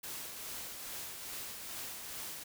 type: noise with tremolo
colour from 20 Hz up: white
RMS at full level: -42 dBFS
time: 0.03-2.44 s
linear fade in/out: 10 ms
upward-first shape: triangle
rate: 2.4 Hz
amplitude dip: 40%
effects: none